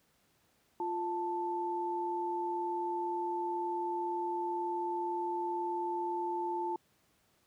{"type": "tone pair together", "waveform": "sine", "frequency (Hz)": [349.2, 881], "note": ["F4", "A5"], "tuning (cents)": [0, 2], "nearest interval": "octave + major third", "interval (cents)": 1602, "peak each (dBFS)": [-36, -34], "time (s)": [0.8, 6.76], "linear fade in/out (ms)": 2, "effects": ["pink hiss -71 dBFS RMS until 7.46 s", "high-pass 80 Hz 12 dB/octave"]}